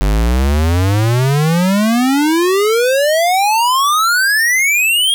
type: exponential sweep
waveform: square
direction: up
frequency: 47.54 to 3293 Hz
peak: -11 dBFS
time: 0.01-5.14 s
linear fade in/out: 0 ms
effects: none